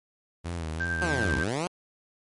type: tone with vibrato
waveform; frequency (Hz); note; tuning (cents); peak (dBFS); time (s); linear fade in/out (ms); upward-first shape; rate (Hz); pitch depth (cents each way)
sawtooth; 82.41; E2; 0; -27; 0.44-1.41; 20; sine; 2.9; 87
type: tone with tremolo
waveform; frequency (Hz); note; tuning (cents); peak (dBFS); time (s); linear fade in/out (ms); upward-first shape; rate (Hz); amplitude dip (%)
sine; 1572; G6; +4; -26; 0.8-1.44; 5; sine; 10; 40
type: linear two-way sweep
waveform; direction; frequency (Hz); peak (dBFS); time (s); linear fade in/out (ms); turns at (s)
10% pulse; down then up; 185 to 58.8 to 185; -19; 1.02-1.67; 0; 1.36
effects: MP3 48 kbps